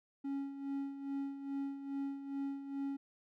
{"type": "tone with tremolo", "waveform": "triangle", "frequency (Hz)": 276.8, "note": "C#4", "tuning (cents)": -2, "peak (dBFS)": -33, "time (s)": [0.24, 2.97], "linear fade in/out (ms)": 10, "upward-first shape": "sine", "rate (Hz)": 2.4, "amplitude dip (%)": 65, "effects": []}